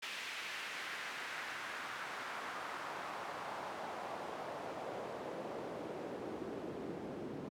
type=noise with band-pass filter sweep; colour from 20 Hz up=pink; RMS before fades=-44 dBFS; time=0.02-7.49 s; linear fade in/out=10 ms; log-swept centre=2500 to 290 Hz; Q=1.4; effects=high-pass 100 Hz 12 dB/octave